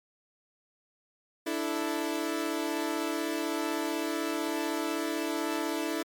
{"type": "chord", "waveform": "sawtooth", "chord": "D suspended second", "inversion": "none", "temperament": "equal", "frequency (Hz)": [293.7, 329.6, 440], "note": ["D4", "E4", "A4"], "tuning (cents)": [0, 0, 0], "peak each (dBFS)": [-30, -28, -33], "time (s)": [1.46, 6.03], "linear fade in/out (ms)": 10, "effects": ["MP3 96 kbps"]}